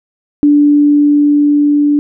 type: tone with level ramp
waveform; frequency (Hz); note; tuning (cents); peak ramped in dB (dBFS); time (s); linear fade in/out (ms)
sine; 292; D4; -10; -4 to -7; 0.43-1.99; 0
effects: none